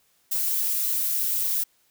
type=noise with flanger; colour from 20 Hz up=violet; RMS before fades=-25 dBFS; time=0.31-1.64 s; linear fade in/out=10 ms; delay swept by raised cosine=1.8 to 5.6 ms; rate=3.6 Hz; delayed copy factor=-0.5; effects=white hiss -65 dBFS RMS until 1.9 s